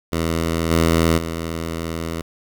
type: tone with level steps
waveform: 10% pulse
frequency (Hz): 82.41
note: E2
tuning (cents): 0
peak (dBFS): -11 / -6 / -16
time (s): 0.12-2.22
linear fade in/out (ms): 10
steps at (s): 0.7 / 1.17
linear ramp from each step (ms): 20
effects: 8-bit